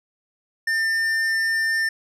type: tone with tanh clipping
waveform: sine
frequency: 1799 Hz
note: A6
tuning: 38 cents sharp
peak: -21 dBFS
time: 0.67-1.89 s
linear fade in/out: 5 ms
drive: 11 dB
effects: none